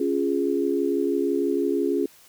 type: chord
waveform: sine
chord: Db major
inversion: none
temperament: equal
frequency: 277.2 / 349.2 / 415.3 Hz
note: Db4 / F4 / Ab4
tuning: 0 / 0 / 0 cents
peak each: -25 dBFS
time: 0-2.06 s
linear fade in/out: 5 ms
effects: white hiss -53 dBFS RMS until 2.28 s